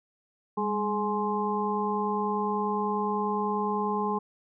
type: harmonic tone with a mistuned harmonic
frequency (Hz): 210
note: G#3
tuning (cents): +19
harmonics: 1 / 2 / 4 / 5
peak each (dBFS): -31 / -31 / -31 / -31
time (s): 0.57-4.19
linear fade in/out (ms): 10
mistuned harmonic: 1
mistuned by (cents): -56
effects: none